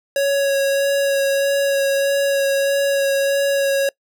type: tone with vibrato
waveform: square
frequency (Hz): 554.4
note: C#5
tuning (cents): 0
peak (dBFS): -16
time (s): 0.16-3.89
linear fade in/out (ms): 2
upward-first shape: sine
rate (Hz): 1.6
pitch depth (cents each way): 12
effects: noise-tail reverb RT60 0.1 s tail -24 dB re dry